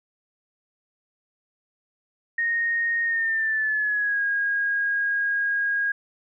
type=tone with pitch glide; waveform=sine; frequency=1857 to 1635.4 Hz; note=A#6 to G#6; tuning=-7 to -27 cents; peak=-21 dBFS; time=2.38-5.92 s; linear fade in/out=5 ms; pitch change=-220 cents; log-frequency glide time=3.04-4.23 s; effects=none